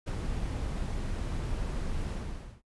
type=noise with ADSR envelope; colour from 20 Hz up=brown; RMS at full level=-31 dBFS; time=0.06-2.62 s; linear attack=18 ms; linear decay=58 ms; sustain=-2 dB; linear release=510 ms; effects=noise-tail reverb RT60 0.1 s tail -25 dB re dry + resampled to 24000 Hz